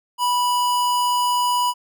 square tone, 982 Hz, B5, 10 cents flat, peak -18 dBFS, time 0.18-1.74 s, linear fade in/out 50 ms, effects none

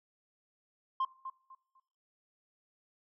sine tone with echo, 1055 Hz, C6, 14 cents sharp, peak -26 dBFS, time 1-1.05 s, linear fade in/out 5 ms, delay 250 ms, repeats 3, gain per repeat -12 dB, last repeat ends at 1.8 s, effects noise-tail reverb RT60 0.6 s tail -21 dB re dry + tanh soft clip ceiling -27 dBFS

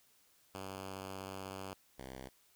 5% pulse tone pair in turn, 95.9 / 65.15 Hz, G2 / C2, -37 / -7 cents, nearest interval perfect fifth, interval 670 cents, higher first, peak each -32 / -35 dBFS, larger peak first, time 0.54-1.74 / 1.98-2.29 s, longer first, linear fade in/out 10 ms, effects white hiss -69 dBFS RMS until 2.55 s

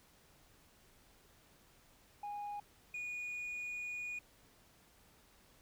sine tone pair in turn, 823 / 2453 Hz, G#5 / D#7, -16 / -25 cents, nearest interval octave + perfect fifth, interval 1891 cents, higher second, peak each -38 / -37 dBFS, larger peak second, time 2.23-2.6 / 2.94-4.19 s, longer second, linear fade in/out 5 ms, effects tanh soft clip ceiling -39 dBFS + pink hiss -66 dBFS RMS until 5.61 s

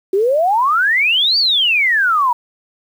sine exponential two-way sweep, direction up then down, 370.7 to 4699 to 935 Hz, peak -11 dBFS, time 0.13-2.33 s, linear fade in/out 5 ms, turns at 1.38 s, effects 7-bit

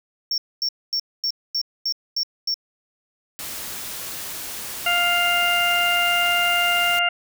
triangle tone bursts, 5470 Hz, F8, 37 cents flat, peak -19 dBFS, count 8, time 0.31-2.542 s, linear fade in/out 2 ms, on 69 ms, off 240 ms
white noise, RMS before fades -32 dBFS, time 3.39-6.99 s, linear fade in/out 0 ms
harmonic tone, 700 Hz, F5, 4 cents sharp, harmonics 1 / 2 / 3 / 4, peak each -24 / -23 / -24 / -21 dBFS, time 4.86-7.09 s, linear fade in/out 5 ms
effects none

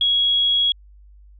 sine tone, 3322 Hz, G#7, in tune, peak -15 dBFS, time 0.01-0.72 s, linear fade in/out 2 ms, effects added 50 Hz sine -44 dBFS peak until 1.39 s

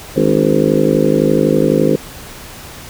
harmonic tone with a mistuned harmonic, 51.91 Hz, G#1, in tune, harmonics 3 / 4 / 5 / 6 / 7 / 8 / 9 / 10, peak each -18 / -18 / -18 / -18 / -18 / -18 / -18 / -18 dBFS, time 0.16-1.96 s, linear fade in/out 5 ms, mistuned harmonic 5, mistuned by +68 cents, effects pink hiss -33 dBFS RMS until 2.89 s

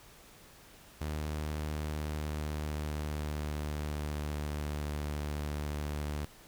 sawtooth tone with pitch glide, 76.1 to 74.1 Hz, D#2 to D2, -38 to +16 cents, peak -30 dBFS, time 1.01-6.25 s, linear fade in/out 0 ms, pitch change -46 cents, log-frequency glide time 1.74-4.92 s, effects pink hiss -56 dBFS RMS until 6.47 s

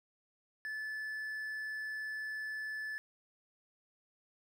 triangle tone, 1737 Hz, A6, 23 cents flat, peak -36 dBFS, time 0.65-2.98 s, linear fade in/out 0 ms, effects none

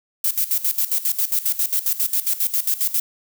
violet noise with tremolo, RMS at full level -19 dBFS, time 0.24-3 s, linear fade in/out 5 ms, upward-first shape square, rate 7.4 Hz, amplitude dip 80%, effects none

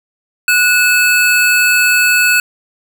square tone pair together, 1469 / 2605 Hz, F#6 / E7, -13 / -21 cents, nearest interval minor seventh, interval 992 cents, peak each -12 dBFS, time 0.48-2.4 s, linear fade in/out 2 ms, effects none

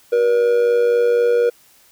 triangle tone with amplitude modulation, 478.1 Hz, A#4, 44 cents sharp, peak -8 dBFS, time 0.12-1.5 s, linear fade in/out 10 ms, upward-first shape sine, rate 104 Hz, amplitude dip 55%, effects white hiss -52 dBFS RMS until 1.91 s

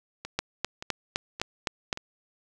two click trains, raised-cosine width 0.2 ms, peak -9 / -19 dBFS, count 7 / 4, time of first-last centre 0.39-1.928 / 0.25-1.974 s, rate 3.9 / 1.74 Hz, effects none

